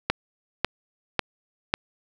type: click train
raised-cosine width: 0.3 ms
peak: -4 dBFS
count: 4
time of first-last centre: 0.1-1.739 s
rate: 1.83 Hz
effects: 7-bit